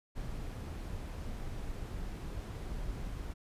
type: noise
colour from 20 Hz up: brown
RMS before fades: -40 dBFS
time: 0.15-3.34 s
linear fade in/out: 20 ms
effects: resampled to 32000 Hz